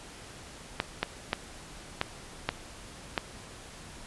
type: clicks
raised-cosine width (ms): 0.3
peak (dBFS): -10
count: 6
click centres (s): 0.801 / 1.03 / 1.331 / 2.014 / 2.49 / 3.178
effects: pink hiss -47 dBFS RMS until 4.06 s + resampled to 24000 Hz